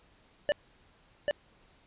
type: tone with echo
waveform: square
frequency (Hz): 587.3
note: D5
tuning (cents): 0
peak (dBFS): -24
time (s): 0.49-0.52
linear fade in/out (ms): 0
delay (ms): 790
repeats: 1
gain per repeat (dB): -2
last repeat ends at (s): 1.31
effects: pink hiss -63 dBFS RMS until 1.86 s + resampled to 8000 Hz